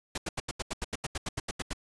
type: noise bursts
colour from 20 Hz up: pink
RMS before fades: -33 dBFS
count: 15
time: 0.15-1.733 s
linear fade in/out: 5 ms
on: 29 ms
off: 82 ms
effects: resampled to 22050 Hz